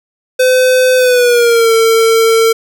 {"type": "tone with pitch glide", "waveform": "square", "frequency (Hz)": [510, 451.7], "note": ["C5", "A4"], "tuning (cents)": [-44, 45], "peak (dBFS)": -7, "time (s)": [0.39, 2.53], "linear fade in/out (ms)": 10, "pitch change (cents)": -211, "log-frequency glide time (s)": [0.97, 1.72], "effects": []}